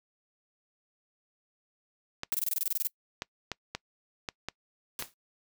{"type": "clicks", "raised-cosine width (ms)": 0.2, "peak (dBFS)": -16, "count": 8, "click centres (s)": [2.234, 2.326, 3.221, 3.517, 3.75, 4.288, 4.486, 5.024]}
{"type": "noise bursts", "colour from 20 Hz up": "violet", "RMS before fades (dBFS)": -29, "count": 12, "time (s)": [2.32, 2.871], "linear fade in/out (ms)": 0, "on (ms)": 23, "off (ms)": 25}
{"type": "noise with exponential decay", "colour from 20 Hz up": "white", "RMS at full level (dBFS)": -33, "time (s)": [4.99, 5.14], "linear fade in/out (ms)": 1, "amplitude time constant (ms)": 31}
{"effects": ["noise-tail reverb RT60 0.1 s tail -25 dB re dry"]}